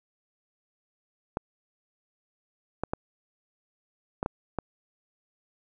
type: clicks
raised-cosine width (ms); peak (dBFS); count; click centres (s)
1; -14; 6; 1.371 / 2.836 / 2.935 / 4.229 / 4.261 / 4.587
effects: none